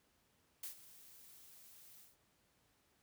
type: noise with ADSR envelope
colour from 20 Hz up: blue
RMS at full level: -44 dBFS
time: 0.63-2.17 s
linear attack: 5 ms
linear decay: 110 ms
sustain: -16 dB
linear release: 170 ms
effects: pink hiss -75 dBFS RMS until 3.02 s + high-pass 60 Hz 12 dB/octave